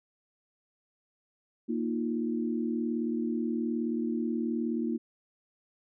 sine chord, Bb suspended fourth, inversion none, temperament just, 233.1 / 310.8 / 349.6 Hz, Bb3 / Eb4 / F4, 0 / -2 / +2 cents, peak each -30 / -34 / -35 dBFS, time 1.68-4.98 s, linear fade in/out 20 ms, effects none

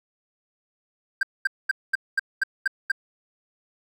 triangle tone bursts, 1579 Hz, G6, 12 cents sharp, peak -16 dBFS, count 8, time 1.21-2.918 s, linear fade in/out 5 ms, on 21 ms, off 220 ms, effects none

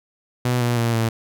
sawtooth tone with pitch steps, 123.47 / 120.16 / 116.94 / 113.81 Hz, B2 / B2 / A#2 / A#2, 0 / -47 / +6 / -41 cents, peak -14 dBFS, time 0.45-1.09 s, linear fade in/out 5 ms, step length 160 ms, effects none

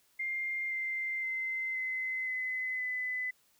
sine tone with pitch steps, 2109 / 2088 / 2068 / 2048 / 2028 / 2008 Hz, C7 / C7 / C7 / C7 / B6 / B6, +13 / -4 / -21 / -38 / +45 / +28 cents, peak -32 dBFS, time 0.19-3.31 s, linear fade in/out 10 ms, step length 520 ms, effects white hiss -69 dBFS RMS until 3.59 s

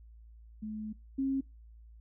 sine tone pair in turn, 215.1 / 269.9 Hz, A3 / C#4, -39 / -46 cents, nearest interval major third, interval 393 cents, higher second, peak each -36 / -28 dBFS, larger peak second, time 0.62-0.93 / 1.18-1.41 s, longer first, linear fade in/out 10 ms, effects noise-tail reverb RT60 0.2 s tail -21 dB re dry + added 56 Hz sine -51 dBFS peak until 2 s

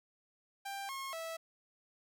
sawtooth tone with pitch steps, 791 / 1081 / 654 Hz, G5 / C#6 / E5, +15 / -44 / -14 cents, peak -36 dBFS, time 0.65-1.37 s, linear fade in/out 10 ms, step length 240 ms, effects none

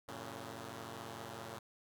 5% pulse chord, F# major, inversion none, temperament equal with one note detuned, 92.5 / 113.88 / 138.59 Hz, F#2 / A#2 / C#3, 0 / -40 / 0 cents, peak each -40 / -36 / -39 dBFS, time 0.08-1.59 s, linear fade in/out 5 ms, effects none

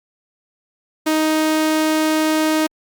sawtooth tone, 312.4 Hz, D#4, 7 cents sharp, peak -11 dBFS, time 1.06-2.67 s, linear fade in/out 10 ms, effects Opus 48 kbps

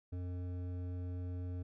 sine tone with hard clipping, 89.6 Hz, F2, 45 cents sharp, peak -40 dBFS, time 0.12-1.63 s, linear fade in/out 10 ms, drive 11 dB, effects none

